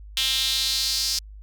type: tone with high-pass filter sweep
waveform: sawtooth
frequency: 264.3 Hz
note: C4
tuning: 18 cents sharp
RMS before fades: -24 dBFS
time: 0.17-1.19 s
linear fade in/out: 2 ms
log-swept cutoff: 3300 to 5000 Hz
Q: 4
effects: added 51 Hz sine -39 dBFS peak until 1.42 s